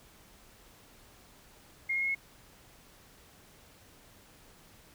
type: tone with pitch steps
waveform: sine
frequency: 2136 / 2150 / 2163 / 2177 Hz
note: C7 / C7 / C#7 / C#7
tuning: +35 / +47 / -43 / -32 cents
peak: -28 dBFS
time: 1.89-2.15 s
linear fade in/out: 10 ms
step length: 65 ms
effects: pink hiss -58 dBFS RMS until 4.94 s